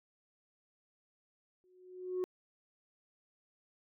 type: tone with exponential growth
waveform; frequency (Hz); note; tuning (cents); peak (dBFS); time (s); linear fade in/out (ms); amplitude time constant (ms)
sine; 366.3; F#4; -17; -28; 1.64-2.24; 0; 130
effects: tanh soft clip ceiling -30 dBFS